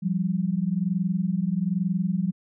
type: tone pair together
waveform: sine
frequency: 172.6 / 193.74 Hz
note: F3 / G3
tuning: -20 / -20 cents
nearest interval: major second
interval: 200 cents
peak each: -25 dBFS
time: 0.02-2.32 s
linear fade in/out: 20 ms
effects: none